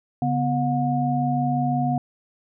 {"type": "tone cluster", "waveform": "sine", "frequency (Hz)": [142, 247.9, 721], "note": ["C#3", "B3", "F#5"], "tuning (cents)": [42, 7, -45], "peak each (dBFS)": -24, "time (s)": [0.22, 1.98], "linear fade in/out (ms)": 2, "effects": []}